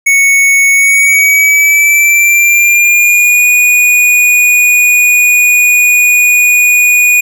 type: tone with pitch glide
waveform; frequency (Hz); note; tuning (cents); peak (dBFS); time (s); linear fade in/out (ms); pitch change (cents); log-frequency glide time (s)
square; 2217 to 2460; C#7 to D#7; 0 to -20; -5; 0.06-7.21; 10; +180; 0.72-3.45
effects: none